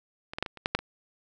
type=clicks; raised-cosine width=0.3 ms; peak=-22 / -16 / -11 / -19 / -28 / -9 / -7 / -24 dBFS; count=8; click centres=0.335 / 0.385 / 0.426 / 0.462 / 0.573 / 0.659 / 0.75 / 0.79 s; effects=none